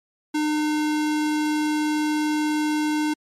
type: tone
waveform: square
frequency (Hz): 303.4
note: D#4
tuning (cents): -44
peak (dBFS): -21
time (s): 0.34-3.14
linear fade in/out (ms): 10
effects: low-pass 10000 Hz 12 dB/octave + MP3 64 kbps